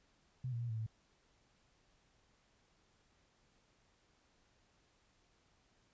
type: tone with pitch steps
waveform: sine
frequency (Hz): 127.5 / 117.5 / 119 / 111.3 / 110.6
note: C3 / A#2 / A#2 / A2 / A2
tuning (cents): -44 / +14 / +36 / +20 / +9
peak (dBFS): -37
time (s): 0.44-0.865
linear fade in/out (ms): 5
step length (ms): 85
effects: pink hiss -73 dBFS RMS until 5.93 s + resampled to 16000 Hz